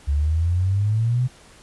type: exponential sweep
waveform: sine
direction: up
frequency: 69.3 to 129 Hz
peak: -17 dBFS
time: 0.07-1.28 s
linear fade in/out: 20 ms
effects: pink hiss -49 dBFS RMS until 1.62 s + resampled to 24000 Hz